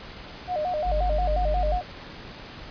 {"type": "tone with vibrato", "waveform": "sine", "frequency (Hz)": 664, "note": "E5", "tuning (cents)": 12, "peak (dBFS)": -24, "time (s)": [0.47, 1.83], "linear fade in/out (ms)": 50, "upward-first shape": "square", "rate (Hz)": 5.6, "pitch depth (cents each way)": 150}
{"type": "tone", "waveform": "triangle", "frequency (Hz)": 50, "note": "G1", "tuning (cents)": 35, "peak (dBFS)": -21, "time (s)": [0.84, 1.8], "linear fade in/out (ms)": 50}
{"effects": ["pink hiss -41 dBFS RMS until 2.7 s", "resampled to 11025 Hz"]}